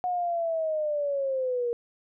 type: linear sweep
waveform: sine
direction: down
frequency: 730 to 470 Hz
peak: -25 dBFS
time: 0.04-1.73 s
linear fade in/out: 0 ms
effects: none